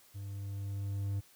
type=tone with level ramp; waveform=triangle; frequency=99.5 Hz; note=G2; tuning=26 cents sharp; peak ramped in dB=-38 to -29 dBFS; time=0.14-1.21 s; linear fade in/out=20 ms; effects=white hiss -62 dBFS RMS until 1.35 s